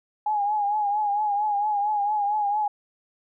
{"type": "tone with vibrato", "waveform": "sine", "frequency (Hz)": 830, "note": "G#5", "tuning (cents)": -1, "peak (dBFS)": -21, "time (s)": [0.26, 2.68], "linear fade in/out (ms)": 5, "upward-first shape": "triangle", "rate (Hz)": 4.4, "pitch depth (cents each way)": 67, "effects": []}